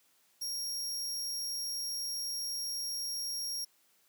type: tone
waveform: sawtooth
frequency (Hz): 5588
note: F8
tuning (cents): 0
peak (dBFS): -32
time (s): 0.41-3.65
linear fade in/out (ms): 10
effects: white hiss -69 dBFS RMS until 4.08 s + high-pass 150 Hz 12 dB/octave